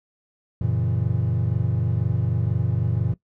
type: chord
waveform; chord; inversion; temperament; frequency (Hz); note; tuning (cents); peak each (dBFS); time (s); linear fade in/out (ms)
triangle; F# dominant seventh; none; equal; 92.5 / 116.54 / 138.59 / 164.81; F#2 / A#2 / C#3 / E3; 0 / 0 / 0 / 0; -24 / -21 / -27 / -27; 0.61-3.14; 5
effects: noise-tail reverb RT60 0.1 s tail -18 dB re dry